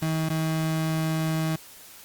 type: tone with dropouts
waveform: 35% pulse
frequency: 159.4 Hz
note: D#3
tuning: 42 cents sharp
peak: -22 dBFS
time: 0.02-1.56 s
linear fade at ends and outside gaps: 5 ms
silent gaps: 0.289-0.3 s
effects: white hiss -47 dBFS RMS until 2.04 s + Opus 48 kbps